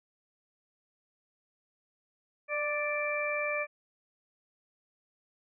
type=harmonic tone with a mistuned harmonic; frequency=587.3 Hz; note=D5; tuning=in tune; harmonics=1 / 2 / 3 / 4; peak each=-33 / -38 / -38 / -33 dBFS; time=2.48-3.67 s; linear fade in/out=50 ms; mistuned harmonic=1; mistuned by=+17 cents; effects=none